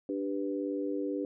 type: chord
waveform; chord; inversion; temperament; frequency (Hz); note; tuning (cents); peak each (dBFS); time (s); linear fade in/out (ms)
sine; G major; second; equal; 293.7 / 392 / 493.9; D4 / G4 / B4; 0 / 0 / 0; -33 / -36 / -37; 0.09-1.25; 2
effects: none